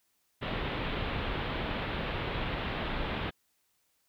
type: low-pass noise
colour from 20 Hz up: pink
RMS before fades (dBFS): -34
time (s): 0.41-3.31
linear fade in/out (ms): 20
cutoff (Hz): 3700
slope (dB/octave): 48
effects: white hiss -74 dBFS RMS until 4.08 s